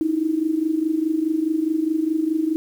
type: tone with amplitude modulation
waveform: sine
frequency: 316.9 Hz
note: D#4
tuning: 32 cents sharp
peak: -15 dBFS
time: 0.01-2.56 s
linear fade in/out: 0 ms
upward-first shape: sine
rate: 24.8 Hz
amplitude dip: 75%
effects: 8-bit